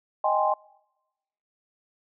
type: chord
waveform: sine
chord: Ab major seventh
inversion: second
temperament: equal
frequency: 622.3 / 784 / 830.6 / 1046.5 Hz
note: Eb5 / G5 / Ab5 / C6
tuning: 0 / 0 / 0 / 0 cents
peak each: -26 dBFS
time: 0.24-0.54 s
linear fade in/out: 5 ms
effects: noise-tail reverb RT60 1.0 s tail -26 dB re dry